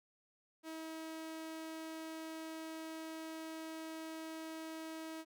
sawtooth tone, 320.4 Hz, E4, 49 cents flat, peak -40 dBFS, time 0.63-5.25 s, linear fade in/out 50 ms, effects none

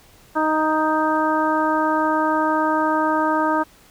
harmonic tone with a mistuned harmonic, 311.1 Hz, D#4, in tune, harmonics 1 / 2 / 3 / 4 / 5, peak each -22 / -24 / -21 / -24 / -27 dBFS, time 0.35-3.64 s, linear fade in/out 20 ms, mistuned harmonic 5, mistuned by +15 cents, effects pink hiss -51 dBFS RMS until 3.9 s

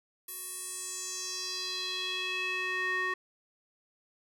square tone with band-pass filter sweep, 370 Hz, F#4, in tune, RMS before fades -35 dBFS, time 0.28-3.14 s, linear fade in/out 5 ms, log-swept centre 12000 to 1600 Hz, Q 3.4, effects none

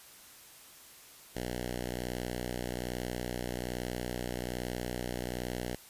5% pulse tone with notch filter, 61.2 Hz, B1, 15 cents flat, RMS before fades -37 dBFS, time 1.35-5.76 s, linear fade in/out 10 ms, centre 1100 Hz, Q 1.5, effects white hiss -54 dBFS RMS until 5.89 s + resampled to 32000 Hz

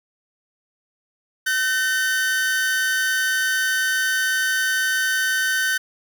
40% pulse tone pair together, 1526 / 1814.7 Hz, G6 / A#6, -47 / -47 cents, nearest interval minor third, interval 300 cents, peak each -19 / -25 dBFS, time 1.46-5.78 s, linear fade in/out 10 ms, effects none

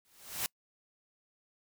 white noise with exponential growth, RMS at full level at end -31 dBFS, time 0.05-0.46 s, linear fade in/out 0 ms, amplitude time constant 87 ms, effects noise-tail reverb RT60 0.1 s tail -26 dB re dry

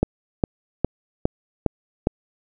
click train, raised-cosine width 2 ms, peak -4 dBFS, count 6, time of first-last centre 0.03-2.071 s, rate 2.45 Hz, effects none

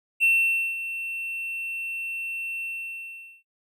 triangle tone with ADSR envelope, 2700 Hz, E7, 41 cents sharp, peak -15 dBFS, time 0.2-3.43 s, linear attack 33 ms, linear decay 520 ms, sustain -13 dB, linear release 800 ms, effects noise-tail reverb RT60 0.2 s tail -24 dB re dry

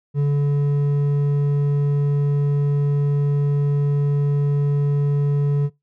sine tone with hard clipping, 143.5 Hz, D3, 40 cents flat, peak -17 dBFS, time 0.14-5.7 s, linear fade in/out 50 ms, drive 5 dB, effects noise-tail reverb RT60 0.2 s tail -23 dB re dry

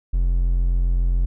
triangle tone, 43.65 Hz, F1, in tune, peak -14 dBFS, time 0.13-1.26 s, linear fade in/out 10 ms, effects none

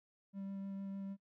triangle tone with vibrato, 195.8 Hz, G3, 2 cents flat, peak -39 dBFS, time 0.33-1.17 s, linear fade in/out 50 ms, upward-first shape sine, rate 6.6 Hz, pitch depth 9 cents each way, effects noise-tail reverb RT60 0.1 s tail -25 dB re dry

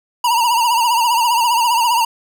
square tone with vibrato, 941 Hz, A#5, 16 cents sharp, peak -13 dBFS, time 0.24-2.05 s, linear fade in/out 5 ms, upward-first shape triangle, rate 15 Hz, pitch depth 97 cents each way, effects none

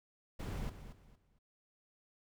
brown noise with echo, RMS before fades -40 dBFS, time 0.39-0.7 s, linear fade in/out 10 ms, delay 230 ms, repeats 3, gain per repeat -11 dB, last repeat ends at 1.39 s, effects none

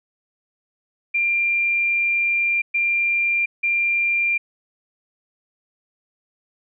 sine tone bursts at uneven times, 2384 Hz, D7, 25 cents sharp, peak -17 dBFS, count 3, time 1.14-2.62 / 2.74-3.46 / 3.63-4.38 s, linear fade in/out 10 ms, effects none

